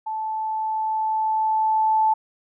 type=tone with level ramp; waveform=sine; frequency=874 Hz; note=A5; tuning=12 cents flat; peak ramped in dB=-25 to -15 dBFS; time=0.06-2.14 s; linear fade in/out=10 ms; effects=none